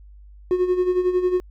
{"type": "tone with tremolo", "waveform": "triangle", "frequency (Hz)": 363.3, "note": "F#4", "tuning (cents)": -32, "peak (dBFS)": -12, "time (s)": [0.51, 1.4], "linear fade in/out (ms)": 0, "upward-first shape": "sine", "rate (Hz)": 11, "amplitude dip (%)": 70, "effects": ["tanh soft clip ceiling -9 dBFS", "added 50 Hz sine -42 dBFS peak until 1.5 s"]}